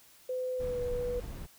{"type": "tone with pitch glide", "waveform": "sine", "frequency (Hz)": [508, 490.1], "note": ["B4", "B4"], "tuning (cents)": [49, -13], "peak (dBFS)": -31, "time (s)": [0.29, 1.2], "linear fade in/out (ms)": 5, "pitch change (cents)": -62, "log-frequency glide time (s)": [0.56, 0.8]}
{"type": "noise", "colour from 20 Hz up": "brown", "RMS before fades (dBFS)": -40, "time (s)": [0.59, 1.47], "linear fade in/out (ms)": 20}
{"effects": ["white hiss -59 dBFS RMS until 1.58 s"]}